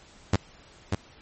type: tone with echo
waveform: sawtooth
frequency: 98 Hz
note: G2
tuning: in tune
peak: -14 dBFS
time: 0.33-0.36 s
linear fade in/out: 5 ms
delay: 590 ms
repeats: 1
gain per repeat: -5 dB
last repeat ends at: 0.95 s
effects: pink hiss -53 dBFS RMS until 1.21 s + MP3 32 kbps